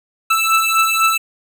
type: beating tone pair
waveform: 25% pulse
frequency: 1318.5 / 1322.5 Hz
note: E6 / E6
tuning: 0 / +5 cents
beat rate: 4 Hz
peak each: -12 dBFS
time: 0.3-1.18 s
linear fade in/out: 10 ms
effects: none